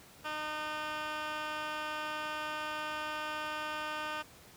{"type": "tone with band-pass filter", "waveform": "15% pulse", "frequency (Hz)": 305.5, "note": "D#4", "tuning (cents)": -32, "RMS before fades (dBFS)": -38, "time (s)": [0.24, 4.23], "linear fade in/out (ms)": 20, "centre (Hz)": 1900, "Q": 1.6, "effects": ["pink hiss -56 dBFS RMS until 4.56 s", "high-pass 60 Hz 12 dB/octave"]}